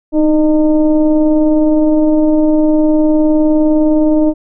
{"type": "tone with frequency modulation", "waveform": "sine", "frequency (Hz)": 309.8, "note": "D#4", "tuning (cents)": -7, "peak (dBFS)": -7, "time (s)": [0.12, 4.34], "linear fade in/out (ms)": 50, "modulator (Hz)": 300, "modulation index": 0.83, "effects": []}